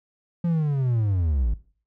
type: linear sweep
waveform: triangle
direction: down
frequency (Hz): 174.61 to 50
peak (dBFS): -18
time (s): 0.44-1.54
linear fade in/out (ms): 5
effects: noise-tail reverb RT60 0.4 s tail -17 dB re dry